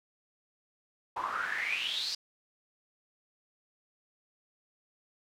pink noise with band-pass filter sweep, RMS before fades -34 dBFS, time 1.16-2.15 s, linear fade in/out 5 ms, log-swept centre 930 to 4900 Hz, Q 9.6, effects none

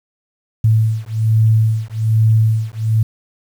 sine beating tone pair, 110 / 111.2 Hz, A2 / A2, 0 / +19 cents, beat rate 1.2 Hz, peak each -14 dBFS, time 0.64-3.03 s, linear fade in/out 5 ms, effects 7-bit

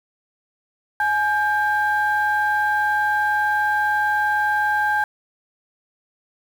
sine tone pair together, 841 / 1587.6 Hz, G#5 / G6, +22 / +22 cents, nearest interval major seventh, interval 1100 cents, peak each -19 dBFS, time 1-5.04 s, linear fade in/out 2 ms, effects tanh soft clip ceiling -11 dBFS + 7-bit

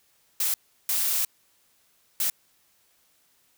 blue noise bursts at uneven times, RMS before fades -25 dBFS, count 3, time 0.4-0.54 / 0.89-1.25 / 2.2-2.3 s, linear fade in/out 2 ms, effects white hiss -65 dBFS RMS until 3.57 s

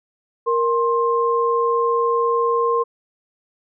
sine tone pair together, 467.3 / 1057 Hz, A#4 / C6, +4 / +17 cents, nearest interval octave + major second, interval 1413 cents, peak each -18 / -19 dBFS, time 0.46-2.84 s, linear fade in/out 20 ms, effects none

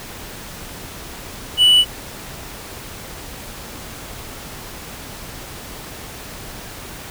triangle tone, 2960 Hz, F#7, in tune, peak -7 dBFS, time 1.57-1.85 s, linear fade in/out 50 ms, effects pink hiss -34 dBFS RMS until 7.1 s

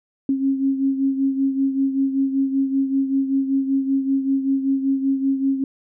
sine beating tone pair, 270 / 275.2 Hz, C#4 / C#4, -45 / -12 cents, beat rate 5.2 Hz, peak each -18 / -25 dBFS, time 0.29-5.64 s, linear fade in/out 2 ms, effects none

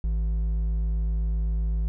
sine tone with hard clipping, 53.9 Hz, A1, 35 cents flat, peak -24 dBFS, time 0.04-1.88 s, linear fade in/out 0 ms, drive 5 dB, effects none

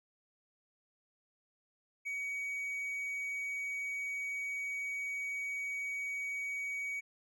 triangle tone, 2257 Hz, C#7, 31 cents sharp, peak -34 dBFS, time 2.05-7.01 s, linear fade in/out 20 ms, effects none

